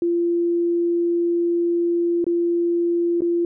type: tone with dropouts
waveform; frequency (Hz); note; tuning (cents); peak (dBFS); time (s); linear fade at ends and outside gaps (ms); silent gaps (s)
sine; 343.4; F4; -29; -17; 0.02-3.45; 2; 2.243-2.266 / 3.207-3.219
effects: none